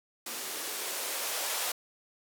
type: noise with band-pass filter sweep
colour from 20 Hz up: violet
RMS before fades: -35 dBFS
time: 0.26-1.72 s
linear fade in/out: 5 ms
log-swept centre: 300 to 630 Hz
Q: 1.6
effects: none